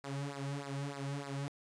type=tone with flanger; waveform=sawtooth; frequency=140 Hz; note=C#3; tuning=18 cents sharp; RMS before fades=-40 dBFS; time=0.04-1.48 s; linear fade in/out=0 ms; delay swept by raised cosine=0.31 to 3.01 ms; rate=3.3 Hz; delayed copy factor=-1; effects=resampled to 22050 Hz